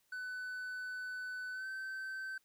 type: tone with pitch glide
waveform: triangle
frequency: 1500 to 1543.1 Hz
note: F#6 to G6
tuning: +23 to -28 cents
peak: -38 dBFS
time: 0.12-2.38 s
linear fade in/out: 5 ms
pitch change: +49 cents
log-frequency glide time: 1.51-1.67 s
effects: white hiss -75 dBFS RMS until 2.44 s